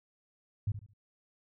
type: tone with echo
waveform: sine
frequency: 103.5 Hz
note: G#2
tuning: 5 cents flat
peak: -27 dBFS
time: 0.67-0.72 s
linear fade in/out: 5 ms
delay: 72 ms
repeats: 3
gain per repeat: -11 dB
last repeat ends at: 0.936 s
effects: none